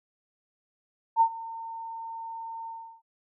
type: tone with ADSR envelope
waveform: sine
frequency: 909 Hz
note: A#5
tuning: 44 cents flat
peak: -15 dBFS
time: 1.16-3.02 s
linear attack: 49 ms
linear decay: 76 ms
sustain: -20 dB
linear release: 350 ms
effects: none